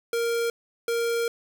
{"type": "tone bursts at uneven times", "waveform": "square", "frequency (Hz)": 466.2, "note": "A#4", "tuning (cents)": 0, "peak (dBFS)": -24, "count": 2, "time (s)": [[0.13, 0.5], [0.88, 1.28]], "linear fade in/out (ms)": 2, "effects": []}